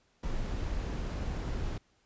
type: noise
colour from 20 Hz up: brown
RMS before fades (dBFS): -34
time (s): 0.23-1.78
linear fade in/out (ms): 5
effects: pink hiss -70 dBFS RMS until 2.05 s + resampled to 16000 Hz